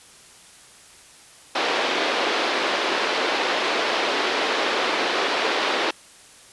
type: band-pass noise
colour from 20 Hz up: pink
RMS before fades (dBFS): -23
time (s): 1.55-5.91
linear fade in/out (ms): 5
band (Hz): 340 to 4400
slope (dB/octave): 24
effects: white hiss -48 dBFS RMS until 6.52 s + resampled to 24000 Hz